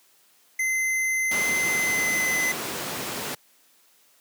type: tone with pitch glide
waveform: square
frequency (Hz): 2062 to 2030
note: C7 to B6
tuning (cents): -26 to +47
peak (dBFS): -23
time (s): 0.59-2.52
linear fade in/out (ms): 5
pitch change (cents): -27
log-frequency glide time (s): 1.59-2.35
type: noise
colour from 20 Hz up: pink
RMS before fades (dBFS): -30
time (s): 1.31-3.35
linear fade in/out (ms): 5
effects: white hiss -60 dBFS RMS until 4.2 s + high-pass 200 Hz 12 dB/octave